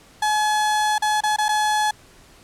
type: tone with dropouts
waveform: 35% pulse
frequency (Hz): 850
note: G#5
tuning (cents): +40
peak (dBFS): -16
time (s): 0.22-1.91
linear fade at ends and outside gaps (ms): 5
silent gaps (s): 0.982-1.021 / 1.207-1.235 / 1.363-1.384 / 1.484-1.489
effects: pink hiss -50 dBFS RMS until 2.43 s + low-pass 11000 Hz 12 dB/octave